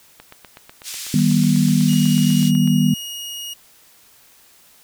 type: click train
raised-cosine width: 0.3 ms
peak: -22 dBFS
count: 21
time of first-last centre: 0.2-2.675 s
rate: 8.08 Hz
type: band-pass noise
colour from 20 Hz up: white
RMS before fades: -31 dBFS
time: 0.83-2.52 s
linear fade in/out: 50 ms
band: 2800 to 8500 Hz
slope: 12 dB/octave
type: chord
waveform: sine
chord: Eb augmented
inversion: none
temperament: just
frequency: 155.56 / 194.45 / 243.1 Hz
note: Eb3 / G3 / B3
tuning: 0 / -14 / -27 cents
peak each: -17 dBFS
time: 1.14-2.94 s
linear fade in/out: 2 ms
type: tone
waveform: sawtooth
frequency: 2875 Hz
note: F7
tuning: 50 cents sharp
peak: -25 dBFS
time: 1.88-3.54 s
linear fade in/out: 10 ms
effects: white hiss -51 dBFS RMS until 4.83 s